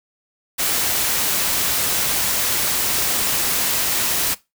white noise, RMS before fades -20 dBFS, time 0.58-4.35 s, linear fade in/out 20 ms, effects noise-tail reverb RT60 0.2 s tail -18 dB re dry

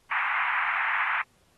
white band-pass noise, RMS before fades -27 dBFS, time 0.11-1.22 s, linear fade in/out 5 ms, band 870 to 2300 Hz, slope 48 dB/octave, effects pink hiss -65 dBFS RMS until 1.57 s + AAC 32 kbps

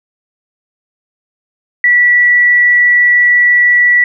sine tone, 1951 Hz, B6, 22 cents flat, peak -5 dBFS, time 1.84-4.04 s, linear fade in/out 2 ms, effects none

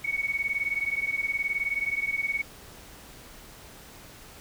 sine beating tone pair, 2217 / 2236 Hz, C#7 / C#7, 0 / +14 cents, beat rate 19 Hz, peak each -29 dBFS, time 0.04-2.42 s, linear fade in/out 10 ms, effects pink hiss -48 dBFS RMS until 4.4 s

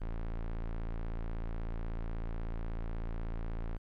square tone, 28.15 Hz, A0, 40 cents sharp, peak -35 dBFS, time 0-3.78 s, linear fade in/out 20 ms, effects low-pass 2000 Hz 12 dB/octave + 12-bit

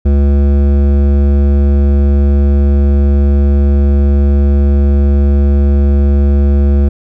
sine tone with hard clipping, 70.5 Hz, C#2, 30 cents sharp, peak -8 dBFS, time 0.05-6.89 s, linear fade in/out 10 ms, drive 13 dB, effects none

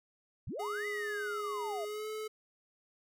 sine linear two-way sweep, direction up then down, 55 to 2058 to 620 Hz, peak -37 dBFS, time 0.47-1.85 s, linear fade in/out 5 ms, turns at 0.87 s
square tone with pitch glide, 415.3 to 431.9 Hz, G#4 to A4, 0 to -32 cents, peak -38 dBFS, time 0.59-2.28 s, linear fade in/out 10 ms, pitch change +68 cents, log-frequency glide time 1.83-2.08 s
effects none

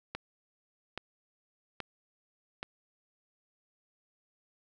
click train, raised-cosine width 0.3 ms, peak -20 dBFS, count 4, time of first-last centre 0.15-2.629 s, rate 1.21 Hz, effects none

